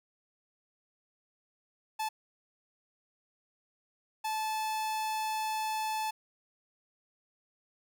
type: tone bursts at uneven times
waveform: 45% pulse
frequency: 870 Hz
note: A5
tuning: 20 cents flat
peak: -31 dBFS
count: 2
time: 1.99-2.09 / 4.24-6.11 s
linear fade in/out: 10 ms
effects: none